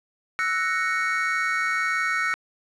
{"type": "chord", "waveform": "triangle", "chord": "F# dominant seventh", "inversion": "third", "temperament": "equal", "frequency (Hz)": [1318.5, 1480, 1864.7, 2217], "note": ["E6", "F#6", "A#6", "C#7"], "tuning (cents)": [0, 0, 0, 0], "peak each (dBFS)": -26, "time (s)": [0.39, 2.34], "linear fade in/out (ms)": 0, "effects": ["resampled to 24000 Hz", "8-bit"]}